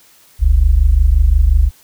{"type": "tone pair together", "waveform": "sine", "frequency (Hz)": [43.66, 69.3], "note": ["F1", "C#2"], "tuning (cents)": [0, 0], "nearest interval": "minor sixth", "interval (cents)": 800, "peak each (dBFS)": -10, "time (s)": [0.39, 1.71], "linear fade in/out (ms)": 50, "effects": ["white hiss -48 dBFS RMS until 1.83 s"]}